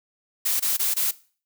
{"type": "noise bursts", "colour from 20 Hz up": "blue", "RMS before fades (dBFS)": -23, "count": 4, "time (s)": [0.45, 1.113], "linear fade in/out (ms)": 10, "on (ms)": 150, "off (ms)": 21, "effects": ["noise-tail reverb RT60 0.4 s tail -19 dB re dry"]}